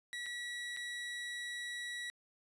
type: tone with dropouts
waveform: 30% pulse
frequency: 1935 Hz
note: B6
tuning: 36 cents flat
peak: -37 dBFS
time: 0.13-2.1 s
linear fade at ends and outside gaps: 0 ms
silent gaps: 0.26-0.264 / 0.765-0.771 s
effects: resampled to 22050 Hz